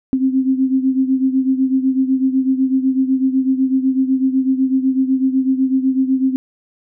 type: beating tone pair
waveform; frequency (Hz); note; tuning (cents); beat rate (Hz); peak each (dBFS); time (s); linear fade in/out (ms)
sine; 261.6 / 269.6; C4 / C#4; 0 / -48; 8; -14 / -19; 0.13-6.36; 0
effects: none